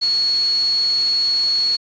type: tone in noise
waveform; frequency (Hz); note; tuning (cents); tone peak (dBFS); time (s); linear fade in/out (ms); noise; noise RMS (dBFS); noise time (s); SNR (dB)
sine; 4357; C#8; -31; -15; 0.01-1.77; 20; white; -33; 0.01-1.77; +15
effects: resampled to 16000 Hz